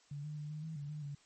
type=tone with pitch steps; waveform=sine; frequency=144.1 / 151 / 149 / 152.7 / 159.7 / 144 / 151.3 / 143.3 Hz; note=D3 / D3 / D3 / D#3 / D#3 / D3 / D#3 / D3; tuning=-33 / +48 / +25 / -32 / +45 / -34 / -48 / -42 cents; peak=-40 dBFS; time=0.11-1.15 s; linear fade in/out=5 ms; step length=130 ms; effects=white hiss -67 dBFS RMS until 1.25 s + MP3 32 kbps